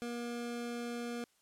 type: tone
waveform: 25% pulse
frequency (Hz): 238.2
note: A#3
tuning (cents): +38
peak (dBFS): -34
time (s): 0.02-1.24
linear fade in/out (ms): 0
effects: white hiss -72 dBFS RMS until 1.41 s + low-pass 11000 Hz 12 dB/octave